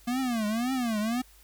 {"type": "tone with vibrato", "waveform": "square", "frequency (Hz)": 235.1, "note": "A#3", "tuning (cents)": 15, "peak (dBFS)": -27, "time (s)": [0.07, 1.22], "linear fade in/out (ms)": 10, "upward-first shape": "triangle", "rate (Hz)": 1.9, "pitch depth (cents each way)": 230, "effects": ["added 50 Hz sine -56 dBFS peak until 1.43 s", "white hiss -58 dBFS RMS until 1.43 s"]}